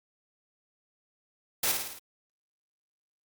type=noise with echo; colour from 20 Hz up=white; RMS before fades=-27 dBFS; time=1.63-1.72 s; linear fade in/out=5 ms; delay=54 ms; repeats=5; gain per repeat=-4 dB; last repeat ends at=1.99 s; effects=Opus 48 kbps